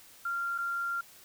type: tone with dropouts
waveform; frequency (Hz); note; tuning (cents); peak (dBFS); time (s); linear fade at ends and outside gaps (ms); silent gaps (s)
sine; 1386; F6; -14; -30; 0.25-1.01; 5; 0.58-0.584
effects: white hiss -55 dBFS RMS until 1.24 s